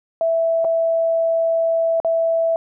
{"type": "tone with dropouts", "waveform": "sine", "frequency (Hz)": 659.3, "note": "E5", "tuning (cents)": 0, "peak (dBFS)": -15, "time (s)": [0.21, 2.56], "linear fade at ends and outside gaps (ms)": 1, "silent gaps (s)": [[0.645, 0.649], [2.001, 2.047]], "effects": []}